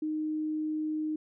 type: tone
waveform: sine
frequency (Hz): 309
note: D#4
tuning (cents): -12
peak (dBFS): -29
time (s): 0.02-1.16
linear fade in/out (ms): 5
effects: none